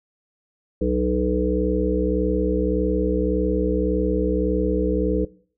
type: harmonic tone with a mistuned harmonic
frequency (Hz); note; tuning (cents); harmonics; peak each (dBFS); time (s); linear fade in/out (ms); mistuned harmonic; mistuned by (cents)
61.74; B1; 0; 1 / 3 / 5 / 7 / 8; -25 / -25 / -25 / -25 / -25; 0.81-5.25; 5; 1; +58
effects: noise-tail reverb RT60 0.5 s tail -21 dB re dry